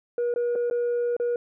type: tone with dropouts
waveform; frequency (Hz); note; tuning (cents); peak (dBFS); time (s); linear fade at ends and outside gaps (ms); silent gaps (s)
sine; 479.9; B4; -50; -20; 0.18-1.36; 2; 0.34-0.36 / 0.554-0.558 / 0.7-0.71 / 1.166-1.199
effects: tanh soft clip ceiling -21 dBFS

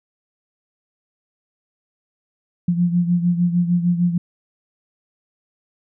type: beating tone pair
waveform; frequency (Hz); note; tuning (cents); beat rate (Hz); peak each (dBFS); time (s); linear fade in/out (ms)
sine; 173.6 / 180.2; F3 / F#3; -10 / -45; 6.6; -16 / -22; 2.68-4.18; 5
effects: none

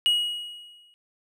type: tone with exponential decay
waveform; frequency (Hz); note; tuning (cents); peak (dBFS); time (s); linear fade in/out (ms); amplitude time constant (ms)
triangle; 2900; F#7; -35; -15; 0.06-0.94; 0; 190
effects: none

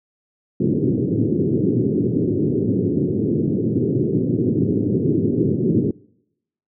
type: band-pass noise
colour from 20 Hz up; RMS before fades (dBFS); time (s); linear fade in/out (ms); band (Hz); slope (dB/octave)
white; -19; 0.6-5.91; 5; 100 to 400; 48
effects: noise-tail reverb RT60 0.8 s tail -24 dB re dry

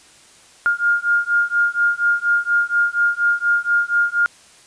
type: beating tone pair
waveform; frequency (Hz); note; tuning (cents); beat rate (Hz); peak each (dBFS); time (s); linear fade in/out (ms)
sine; 1411 / 1415.2; F6 / F6; +17 / +23; 4.2; -18; 0.66-4.26; 0
effects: white hiss -48 dBFS RMS until 4.66 s + resampled to 22050 Hz

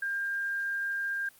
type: tone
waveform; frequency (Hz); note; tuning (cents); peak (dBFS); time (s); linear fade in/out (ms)
sine; 1600; G6; +35; -29; 0.02-1.29; 5
effects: white hiss -58 dBFS RMS until 1.39 s + Opus 32 kbps

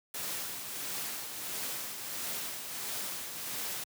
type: noise with tremolo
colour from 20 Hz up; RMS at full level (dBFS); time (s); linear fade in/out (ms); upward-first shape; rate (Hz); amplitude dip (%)
white; -36; 0.14-3.84; 5; triangle; 1.5; 50
effects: high-pass 100 Hz 12 dB/octave

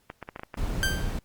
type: clicks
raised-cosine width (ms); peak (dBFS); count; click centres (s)
0.5; -21; 7; 0.101 / 0.227 / 0.289 / 0.361 / 0.395 / 0.434 / 0.542
type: noise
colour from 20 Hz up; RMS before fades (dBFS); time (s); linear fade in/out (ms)
brown; -29; 0.57-1.19; 5
type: tone with exponential decay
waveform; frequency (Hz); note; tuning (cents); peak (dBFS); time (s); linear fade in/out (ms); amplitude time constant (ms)
sawtooth; 1568; G6; 0; -18; 0.83-1.19; 0; 77
effects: pink hiss -67 dBFS RMS until 1.24 s + Opus 48 kbps

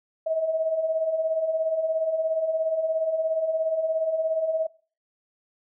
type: beating tone pair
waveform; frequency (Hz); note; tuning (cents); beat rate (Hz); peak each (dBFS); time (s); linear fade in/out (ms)
sine; 626 / 643; D#5 / E5; +10 / -43; 17; -31 / -23; 0.26-4.67; 10
effects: noise-tail reverb RT60 0.4 s tail -22 dB re dry

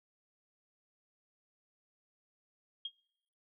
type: tone with exponential decay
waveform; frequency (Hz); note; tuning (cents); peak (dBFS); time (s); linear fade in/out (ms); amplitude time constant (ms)
sine; 3247; G#7; -40; -33; 2.85-2.93; 5; 16
effects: noise-tail reverb RT60 0.8 s tail -26 dB re dry

